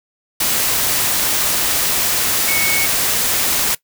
sine tone in noise, 2215 Hz, C#7, 2 cents flat, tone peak -18 dBFS, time 2.48-2.86 s, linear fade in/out 5 ms, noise white, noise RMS -17 dBFS, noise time 0.4-3.75 s, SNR -4 dB, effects noise-tail reverb RT60 0.1 s tail -20 dB re dry

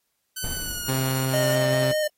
5% pulse tone with pitch glide, 1513 to 1434.7 Hz, F#6 to F6, +38 to +46 cents, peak -19 dBFS, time 0.36-1.56 s, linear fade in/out 10 ms, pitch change -92 cents, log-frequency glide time 0.52-0.86 s
brown noise with exponential decay, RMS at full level -29 dBFS, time 0.44-1.69 s, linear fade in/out 1 ms, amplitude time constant 270 ms
sawtooth tone, 132.2 Hz, C3, 18 cents sharp, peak -19 dBFS, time 0.88-1.92 s, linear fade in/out 10 ms
square tone with vibrato, 609 Hz, D#5, 37 cents flat, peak -22 dBFS, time 1.33-2.08 s, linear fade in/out 10 ms, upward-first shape square, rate 5 Hz, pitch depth 17 cents each way
effects white hiss -74 dBFS RMS until 2.17 s + AAC 48 kbps

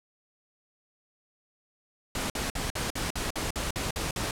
pink noise bursts, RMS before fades -31 dBFS, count 11, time 2.15-4.31 s, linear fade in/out 2 ms, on 150 ms, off 51 ms, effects low-pass 11000 Hz 12 dB/octave

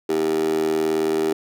15% pulse tone with high-pass filter, 78.8 Hz, D#2, 23 cents sharp, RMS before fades -21 dBFS, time 0.09-1.33 s, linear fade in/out 5 ms, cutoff 380 Hz, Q 7.4, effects none

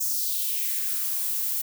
violet noise with high-pass filter sweep, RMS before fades -27 dBFS, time 0-1.62 s, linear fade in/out 10 ms, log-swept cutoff 6500 to 430 Hz, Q 2.5, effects none

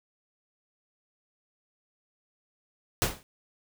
pink noise with exponential decay, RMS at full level -21 dBFS, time 3.02-3.23 s, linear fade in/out 0 ms, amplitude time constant 45 ms, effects none

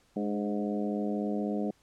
harmonic tone with a mistuned harmonic, 103.83 Hz, G#2, in tune, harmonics 2 / 3 / 4 / 5 / 6 / 7, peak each -31 / -35 / -37 / -39 / -41 / -42 dBFS, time 0.16-1.71 s, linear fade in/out 5 ms, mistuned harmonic 3, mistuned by -43 cents, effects pink hiss -66 dBFS RMS until 1.82 s + low-pass 10000 Hz 12 dB/octave

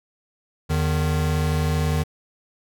square tone pair together, 81.35 / 153.7 Hz, E2 / D#3, -22 / -21 cents, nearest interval major seventh, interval 1101 cents, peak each -23 dBFS, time 0.69-2.04 s, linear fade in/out 20 ms, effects none

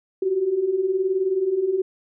sine beating tone pair, 362.9 / 381.9 Hz, F#4 / G4, -34 / -45 cents, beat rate 19 Hz, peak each -26 / -20 dBFS, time 0.22-1.82 s, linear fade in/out 5 ms, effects none

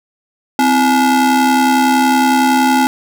square ring-modulated tone, 293.7 Hz, D4, in tune, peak -7 dBFS, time 0.59-2.87 s, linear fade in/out 0 ms, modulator 552 Hz, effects none

